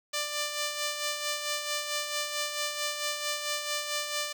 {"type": "tone with tremolo", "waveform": "5% pulse", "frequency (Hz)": 592, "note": "D5", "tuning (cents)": 14, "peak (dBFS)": -17, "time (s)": [0.13, 4.33], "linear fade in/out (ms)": 10, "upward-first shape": "sine", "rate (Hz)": 4.5, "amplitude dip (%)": 50, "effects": []}